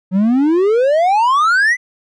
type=exponential sweep; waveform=triangle; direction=up; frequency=180 to 2048 Hz; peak=-8 dBFS; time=0.11-1.77 s; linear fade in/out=50 ms; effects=resampled to 22050 Hz